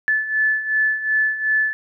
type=beating tone pair; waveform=sine; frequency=1736 / 1738.7 Hz; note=A6 / A6; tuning=-24 / -21 cents; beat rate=2.7 Hz; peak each=-23 / -18 dBFS; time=0.08-1.73 s; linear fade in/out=0 ms; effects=none